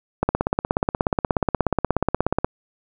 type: click train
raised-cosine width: 1 ms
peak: -4 dBFS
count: 38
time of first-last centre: 0.23-2.446 s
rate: 16.7 Hz
effects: none